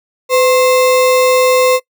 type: tone with sample-and-hold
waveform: sine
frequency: 507 Hz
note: B4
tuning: 45 cents sharp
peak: -7 dBFS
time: 0.29-1.8 s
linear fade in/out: 50 ms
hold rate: 1575 Hz
effects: noise-tail reverb RT60 0.1 s tail -21 dB re dry